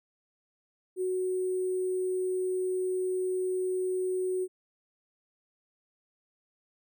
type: tone with sample-and-hold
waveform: sine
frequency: 370 Hz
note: F#4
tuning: in tune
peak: -27 dBFS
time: 0.96-4.48 s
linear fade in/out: 50 ms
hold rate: 8820 Hz
effects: none